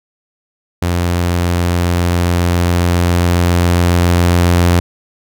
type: tone with level ramp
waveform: sawtooth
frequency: 87.31 Hz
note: F2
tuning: in tune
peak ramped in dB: -9 to -4 dBFS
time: 0.82-4.8 s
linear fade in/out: 5 ms
effects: none